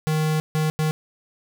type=tone bursts at uneven times; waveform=square; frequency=155.56 Hz; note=D#3; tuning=in tune; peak=-20 dBFS; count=3; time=0.07-0.4 / 0.55-0.7 / 0.79-0.91 s; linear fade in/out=0 ms; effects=none